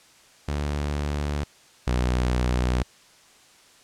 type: tone pair in turn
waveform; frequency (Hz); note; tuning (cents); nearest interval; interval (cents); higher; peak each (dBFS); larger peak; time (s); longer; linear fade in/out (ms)
sawtooth; 73 / 61.78; D2 / B1; -10 / +1; minor third; 289; first; -21 / -17; second; 0.48-1.44 / 1.87-2.83; neither; 5
effects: white hiss -54 dBFS RMS until 3.83 s + low-pass 8000 Hz 12 dB/octave